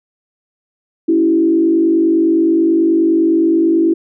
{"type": "tone with frequency modulation", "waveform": "sine", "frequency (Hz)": 329.6, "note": "E4", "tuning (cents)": 0, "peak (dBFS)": -9, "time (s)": [1.08, 3.94], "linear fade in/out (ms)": 10, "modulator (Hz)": 49.5, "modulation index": 0.73, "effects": []}